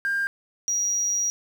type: tone pair in turn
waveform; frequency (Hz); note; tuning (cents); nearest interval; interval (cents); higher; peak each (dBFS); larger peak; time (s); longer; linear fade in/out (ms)
triangle; 1600 / 5748; G6 / F8; +35 / +49; octave + minor seventh; 2214; second; -19; neither; 0.05-0.27 / 0.68-1.3; second; 0
effects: tanh soft clip ceiling -19 dBFS + 8-bit